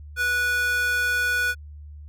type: tone with high-pass filter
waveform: square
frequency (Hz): 490.1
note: B4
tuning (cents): -13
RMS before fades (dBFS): -23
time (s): 0.16-1.55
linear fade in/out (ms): 50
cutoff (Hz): 1500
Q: 3.4
effects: added 74 Hz sine -38 dBFS peak until 2.08 s